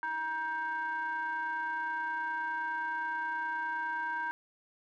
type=ring-modulated tone; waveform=triangle; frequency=311.3 Hz; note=D#4; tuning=1 cent sharp; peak=-27 dBFS; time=0.03-4.31 s; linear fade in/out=0 ms; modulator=1260 Hz; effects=none